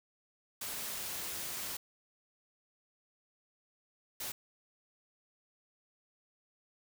white noise bursts at uneven times, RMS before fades -40 dBFS, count 2, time 0.61-1.77 / 4.2-4.32 s, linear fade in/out 5 ms, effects none

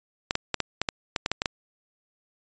clicks, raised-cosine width 0.2 ms, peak -7 dBFS, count 11, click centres 0.309 / 0.354 / 0.543 / 0.603 / 0.816 / 0.888 / 1.162 / 1.261 / 1.316 / 1.419 / 1.458 s, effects resampled to 16000 Hz

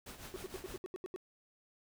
pink noise with tremolo, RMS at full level -47 dBFS, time 0.06-0.78 s, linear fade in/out 5 ms, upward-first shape triangle, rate 6.5 Hz, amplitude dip 70%
triangle tone bursts, 371.1 Hz, F#4, 5 cents sharp, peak -37 dBFS, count 9, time 0.34-1.161 s, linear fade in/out 0 ms, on 21 ms, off 79 ms
effects none

